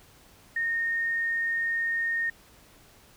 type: tone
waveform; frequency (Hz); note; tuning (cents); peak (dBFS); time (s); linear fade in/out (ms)
sine; 1842; A#6; -21; -25; 0.56-2.3; 5
effects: pink hiss -56 dBFS RMS until 3.16 s